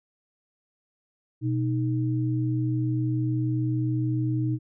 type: tone pair together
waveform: sine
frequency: 123.46 / 311.1 Hz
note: B2 / D#4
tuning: 0 / 0 cents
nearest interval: octave + major third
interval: 1600 cents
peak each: -24 / -28 dBFS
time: 1.41-4.59 s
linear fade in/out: 50 ms
effects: none